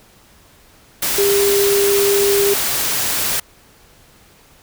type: tone in noise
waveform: sine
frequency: 401.1 Hz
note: G4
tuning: 40 cents sharp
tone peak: -13 dBFS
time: 1.18-2.54 s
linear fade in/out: 5 ms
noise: white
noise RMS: -19 dBFS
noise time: 1.02-3.4 s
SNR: +3 dB
effects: pink hiss -49 dBFS RMS until 4.62 s